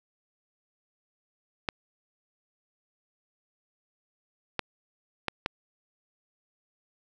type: clicks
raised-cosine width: 0.3 ms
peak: -11 dBFS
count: 4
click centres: 1.688 / 4.593 / 5.283 / 5.461 s
effects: none